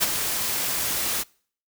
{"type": "noise with ADSR envelope", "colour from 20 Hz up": "white", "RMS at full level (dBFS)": -18, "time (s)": [0, 1.24], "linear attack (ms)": 31, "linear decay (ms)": 21, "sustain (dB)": -8, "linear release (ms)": 29, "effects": ["noise-tail reverb RT60 0.5 s tail -25 dB re dry"]}